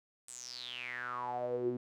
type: tone with band-pass filter sweep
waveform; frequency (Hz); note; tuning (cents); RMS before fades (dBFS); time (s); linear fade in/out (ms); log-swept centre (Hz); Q
sawtooth; 123.47; B2; 0; -39; 0.28-1.77; 5; 8500 to 290; 9.9
effects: none